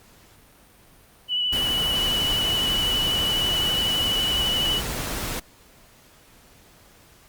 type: tone with vibrato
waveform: sine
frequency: 2960 Hz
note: F#7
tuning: in tune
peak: -21 dBFS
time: 1.28-4.82 s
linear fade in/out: 50 ms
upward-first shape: sine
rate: 12 Hz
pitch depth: 21 cents each way
type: noise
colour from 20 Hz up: pink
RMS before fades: -29 dBFS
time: 1.52-5.4 s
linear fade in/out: 10 ms
effects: pink hiss -53 dBFS RMS until 7.28 s + Opus 48 kbps